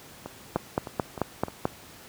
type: two click trains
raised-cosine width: 1 ms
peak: -9 / -21 dBFS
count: 6 / 5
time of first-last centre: 0.56-1.654 / 0.26-1.483 s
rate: 4.57 / 3.27 Hz
effects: pink hiss -48 dBFS RMS until 2.08 s + high-pass 80 Hz 12 dB/octave